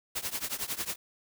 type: noise with tremolo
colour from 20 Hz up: white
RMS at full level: -31 dBFS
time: 0.15-0.96 s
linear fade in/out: 10 ms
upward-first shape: triangle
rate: 11 Hz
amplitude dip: 95%
effects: none